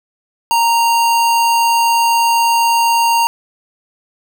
square tone, 928 Hz, A#5, 8 cents flat, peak -11 dBFS, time 0.51-3.27 s, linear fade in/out 0 ms, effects none

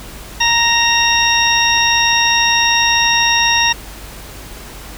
harmonic tone with a mistuned harmonic, 932.3 Hz, A#5, in tune, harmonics 1 / 2 / 3 / 4 / 6, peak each -17 / -17 / -17 / -17 / -17 dBFS, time 0.4-3.73 s, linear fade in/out 10 ms, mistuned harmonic 3, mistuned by -26 cents, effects added 50 Hz sine -34 dBFS peak until 4.97 s + pink hiss -34 dBFS RMS until 4.97 s

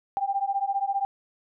sine beating tone pair, 784 / 799 Hz, G5 / G5, 0 / +33 cents, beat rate 15 Hz, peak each -27 / -27 dBFS, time 0.17-1.05 s, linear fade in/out 0 ms, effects none

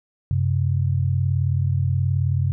sine tone pair together, 94.1 / 132.88 Hz, F#2 / C3, +30 / +27 cents, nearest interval tritone, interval 597 cents, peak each -20 / -21 dBFS, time 0.31-2.52 s, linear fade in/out 0 ms, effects none

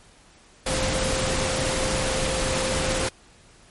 sine tone in noise, 523.3 Hz, C5, in tune, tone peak -28 dBFS, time 0.66-3.09 s, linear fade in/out 5 ms, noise pink, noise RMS -25 dBFS, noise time 0.66-3.09 s, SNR -6 dB, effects pink hiss -53 dBFS RMS until 3.7 s + MP3 48 kbps

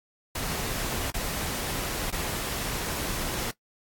pink noise with dropouts, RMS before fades -31 dBFS, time 0.35-3.51 s, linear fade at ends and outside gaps 5 ms, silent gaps 1.106-1.141 / 2.106-2.124 s, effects noise-tail reverb RT60 0.1 s tail -19 dB re dry + AAC 64 kbps

